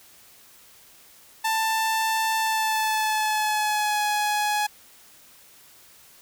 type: tone with pitch glide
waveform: sawtooth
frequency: 887 to 838.2 Hz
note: A5 to G#5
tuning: +14 to +16 cents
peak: -18 dBFS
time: 1.44-4.67 s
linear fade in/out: 10 ms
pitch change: -98 cents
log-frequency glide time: 2.37-4.02 s
effects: white hiss -52 dBFS RMS until 6.21 s